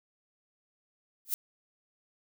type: noise with exponential growth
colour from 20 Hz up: violet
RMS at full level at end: -25 dBFS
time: 1.25-1.34 s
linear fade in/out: 0 ms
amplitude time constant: 19 ms
effects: none